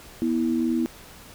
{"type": "tone pair together", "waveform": "sine", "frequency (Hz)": [243.5, 326], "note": ["B3", "E4"], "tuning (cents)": [-24, -19], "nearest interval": "perfect fourth", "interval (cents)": 505, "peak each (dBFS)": [-23, -24], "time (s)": [0.22, 0.86], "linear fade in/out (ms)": 0, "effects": ["pink hiss -46 dBFS RMS until 1.34 s"]}